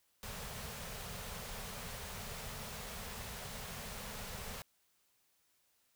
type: band-stop noise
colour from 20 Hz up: pink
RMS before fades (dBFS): -45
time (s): 0.23-4.62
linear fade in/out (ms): 0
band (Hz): 240 to 390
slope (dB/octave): 96
effects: white hiss -75 dBFS RMS until 5.95 s